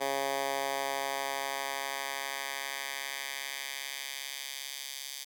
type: tone with high-pass filter sweep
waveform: 10% pulse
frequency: 137.5 Hz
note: C#3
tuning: 14 cents flat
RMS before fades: -36 dBFS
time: 0-5.25 s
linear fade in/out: 20 ms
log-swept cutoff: 530 to 4000 Hz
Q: 1
effects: none